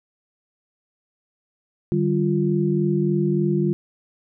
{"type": "tone cluster", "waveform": "sine", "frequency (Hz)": [150.8, 194.2, 348.6], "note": ["D3", "G3", "F4"], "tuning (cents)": [46, -16, -3], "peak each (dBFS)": -22, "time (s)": [1.92, 3.73], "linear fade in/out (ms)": 0, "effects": []}